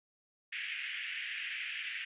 white band-pass noise, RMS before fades -40 dBFS, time 0.52-2.05 s, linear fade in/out 10 ms, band 1700 to 3000 Hz, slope 48 dB/octave, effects resampled to 8000 Hz

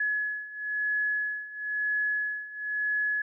sine beating tone pair, 1696 / 1697 Hz, G#6 / G#6, +36 / +37 cents, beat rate 1 Hz, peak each -32 / -29 dBFS, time 0-3.22 s, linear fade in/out 5 ms, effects none

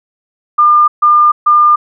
sine tone bursts, 1203 Hz, D6, 41 cents sharp, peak -4 dBFS, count 3, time 0.58-1.76 s, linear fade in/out 10 ms, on 300 ms, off 140 ms, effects none

